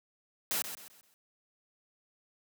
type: noise with echo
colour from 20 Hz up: white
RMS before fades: -32 dBFS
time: 0.51-0.62 s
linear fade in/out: 0 ms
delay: 130 ms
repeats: 4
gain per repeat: -9 dB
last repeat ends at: 1.14 s
effects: high-pass 150 Hz 12 dB/octave